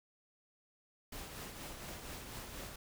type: noise with tremolo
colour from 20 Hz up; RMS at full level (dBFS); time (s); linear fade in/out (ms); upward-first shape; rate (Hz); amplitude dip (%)
pink; -45; 1.12-2.76; 5; triangle; 4.2; 45
effects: none